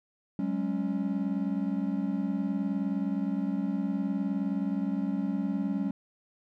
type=chord; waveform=triangle; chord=F# suspended second; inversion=none; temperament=equal with one note detuned; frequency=188.34 / 207.7 / 277.2 Hz; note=F#3 / G#3 / C#4; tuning=+31 / 0 / 0 cents; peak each=-30 dBFS; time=0.39-5.91 s; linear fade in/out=2 ms; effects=none